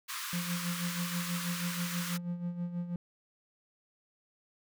pink high-pass noise, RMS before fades -39 dBFS, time 0.08-2.18 s, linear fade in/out 20 ms, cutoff 1000 Hz, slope 96 dB/octave
triangle tone with tremolo, 174.61 Hz, F3, in tune, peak -29 dBFS, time 0.33-2.96 s, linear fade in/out 2 ms, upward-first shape sine, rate 6.2 Hz, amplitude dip 65%
effects none

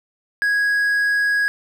triangle tone, 1657 Hz, G#6, 4 cents flat, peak -14 dBFS, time 0.42-1.48 s, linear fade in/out 0 ms, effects none

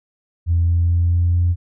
sine tone with pitch steps, 84.9 / 85.49 / 86.09 / 86.68 / 87.29 Hz, F2 / F2 / F2 / F2 / F2, -48 / -36 / -24 / -12 / 0 cents, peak -12 dBFS, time 0.46-1.56 s, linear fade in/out 50 ms, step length 220 ms, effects tanh soft clip ceiling -9 dBFS

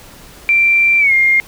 sine tone with pitch glide, 2355 to 2122 Hz, D7 to C7, +4 to +24 cents, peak -8 dBFS, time 0.49-1.4 s, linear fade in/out 0 ms, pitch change -180 cents, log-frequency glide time 0.99-1.13 s, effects pink hiss -39 dBFS RMS until 1.47 s

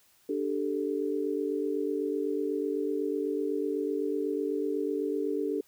sine chord, D suspended fourth, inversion none, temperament equal, 293.7 / 392 / 440 Hz, D4 / G4 / A4, 0 / 0 / 0 cents, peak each -32 dBFS, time 0.29-5.61 s, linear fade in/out 5 ms, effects white hiss -64 dBFS RMS until 5.67 s

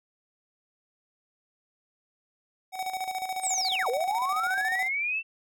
square tone with tremolo, 752 Hz, F#5, 28 cents sharp, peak -29 dBFS, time 2.72-4.89 s, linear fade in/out 50 ms, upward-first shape square, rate 14 Hz, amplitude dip 60%
sine linear two-way sweep, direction down then up, 8870 to 451.7 to 2704 Hz, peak -26 dBFS, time 3.41-5.23 s, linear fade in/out 50 ms, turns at 3.89 s
effects none

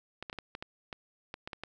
clicks, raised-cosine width 0.3 ms, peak -23 dBFS, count 11, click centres 0.226 / 0.298 / 0.329 / 0.387 / 0.551 / 0.625 / 0.928 / 1.341 / 1.475 / 1.532 / 1.636 s, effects none

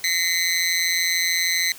20% pulse tone with amplitude modulation, 2037 Hz, C7, 47 cents flat, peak -10 dBFS, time 0.04-1.72 s, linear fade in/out 2 ms, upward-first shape sine, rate 173 Hz, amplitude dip 95%, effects white hiss -42 dBFS RMS until 1.78 s

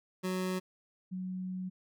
25% pulse / sine tone pair in turn, 185 / 185 Hz, F#3 / F#3, 0 / 0 cents, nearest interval unison, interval 0 cents, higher neither, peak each -28 / -35 dBFS, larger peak first, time 0.23-0.6 / 1.11-1.7 s, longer second, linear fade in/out 20 ms, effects none

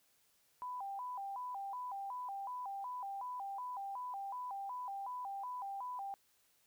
sine tone with vibrato, 887 Hz, A5, 14 cents sharp, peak -40 dBFS, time 0.62-6.14 s, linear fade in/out 0 ms, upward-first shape square, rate 2.7 Hz, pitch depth 200 cents each way, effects white hiss -73 dBFS RMS until 6.66 s

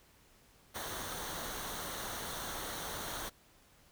pink noise with comb filter, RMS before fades -41 dBFS, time 0.74-3.3 s, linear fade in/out 20 ms, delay 0.4 ms, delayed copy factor -0.55, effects pink hiss -64 dBFS RMS until 3.91 s

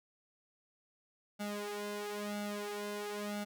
sawtooth tone with flanger, 206.5 Hz, G#3, 10 cents flat, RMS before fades -40 dBFS, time 1.39-3.45 s, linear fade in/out 20 ms, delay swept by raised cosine 1.4 to 2.9 ms, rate 1 Hz, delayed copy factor +0.9, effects none

